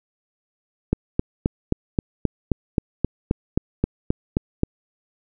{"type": "click train", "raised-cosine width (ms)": 3, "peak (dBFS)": -5, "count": 15, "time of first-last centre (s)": [0.93, 4.634], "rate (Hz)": 3.78, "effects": []}